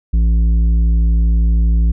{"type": "tone with tanh clipping", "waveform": "sine", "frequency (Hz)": 56.3, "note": "A1", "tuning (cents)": 40, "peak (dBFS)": -11, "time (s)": [0.13, 1.92], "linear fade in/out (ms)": 10, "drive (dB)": 8, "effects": []}